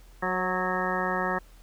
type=harmonic tone with a mistuned harmonic; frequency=184.2 Hz; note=F#3; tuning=7 cents flat; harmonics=1 / 2 / 3 / 4 / 5 / 6 / 7 / 9 / 10; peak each=-34 / -34 / -34 / -34 / -34 / -34 / -34 / -34 / -34 dBFS; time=0.22-1.39 s; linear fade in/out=10 ms; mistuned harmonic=3; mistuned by=-19 cents; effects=added 41 Hz sine -49 dBFS peak until 1.62 s + pink hiss -59 dBFS RMS until 1.62 s